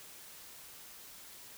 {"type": "silence", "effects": ["white hiss -52 dBFS RMS until 1.57 s"]}